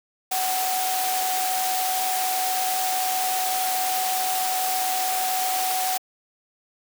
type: tone in noise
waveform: sine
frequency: 748 Hz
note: F#5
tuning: 19 cents sharp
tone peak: -24 dBFS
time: 0.31-5.98 s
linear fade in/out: 10 ms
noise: white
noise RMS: -27 dBFS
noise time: 0.31-5.98 s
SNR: 0 dB
effects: high-pass 400 Hz 12 dB/octave